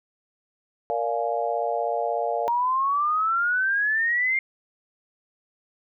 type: chord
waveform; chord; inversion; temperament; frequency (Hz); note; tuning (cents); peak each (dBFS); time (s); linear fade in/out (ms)
sine; Bb dominant seventh; none; just; 466.2 / 582.7 / 699.2 / 839.1; Bb4 / D5 / F5 / Ab5; 0 / -14 / +2 / +18; -29 / -29 / -26 / -31; 0.9-2.48; 0
type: exponential sweep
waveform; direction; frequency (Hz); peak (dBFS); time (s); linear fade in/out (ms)
sine; up; 932.3 to 2132; -20; 2.48-4.39; 2
effects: none